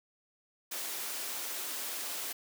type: high-pass noise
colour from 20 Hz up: white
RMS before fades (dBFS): -38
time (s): 0.71-2.33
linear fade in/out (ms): 10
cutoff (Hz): 260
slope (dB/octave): 24
effects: none